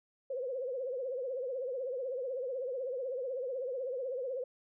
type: tone with vibrato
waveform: sine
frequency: 514 Hz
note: C5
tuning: 31 cents flat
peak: -34 dBFS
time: 0.3-4.44 s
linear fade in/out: 5 ms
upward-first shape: triangle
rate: 16 Hz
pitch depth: 140 cents each way
effects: none